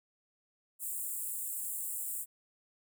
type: high-pass noise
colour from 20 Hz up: pink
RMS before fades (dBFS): -38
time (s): 0.79-2.26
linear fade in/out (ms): 50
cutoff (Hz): 7500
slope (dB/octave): 96
effects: none